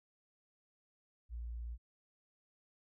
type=tone; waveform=sine; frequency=58.27 Hz; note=A#1; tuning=in tune; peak=-40 dBFS; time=1.29-1.78 s; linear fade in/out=50 ms; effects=none